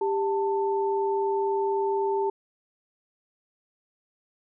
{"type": "tone pair together", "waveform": "sine", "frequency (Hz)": [395.6, 888], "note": ["G4", "A5"], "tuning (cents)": [16, 16], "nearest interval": "octave + major second", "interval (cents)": 1400, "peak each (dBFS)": [-24, -28], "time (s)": [0.01, 2.3], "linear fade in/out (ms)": 5, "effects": []}